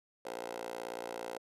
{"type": "tone with high-pass filter", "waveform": "10% pulse", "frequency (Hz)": 58.27, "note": "A#1", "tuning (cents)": 0, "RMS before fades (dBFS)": -42, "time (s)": [0.25, 1.38], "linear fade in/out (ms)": 5, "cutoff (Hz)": 540, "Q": 8.2, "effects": ["resampled to 32000 Hz"]}